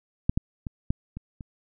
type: clicks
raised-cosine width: 5 ms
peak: -8 / -11 / -20 / -11 / -23 / -26 dBFS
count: 6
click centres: 0.295 / 0.375 / 0.668 / 0.905 / 1.17 / 1.408 s
effects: none